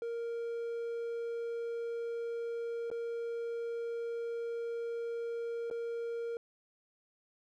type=tone with dropouts; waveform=triangle; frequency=466.2 Hz; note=A#4; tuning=in tune; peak=-33 dBFS; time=0.02-6.37 s; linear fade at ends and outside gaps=1 ms; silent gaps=2.902-2.914 / 5.701-5.711 s; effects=none